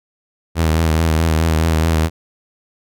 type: tone with vibrato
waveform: sawtooth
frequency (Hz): 80.5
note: E2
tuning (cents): -41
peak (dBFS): -9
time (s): 0.55-2.1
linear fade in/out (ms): 50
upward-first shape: triangle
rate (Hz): 4.7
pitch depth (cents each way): 55
effects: none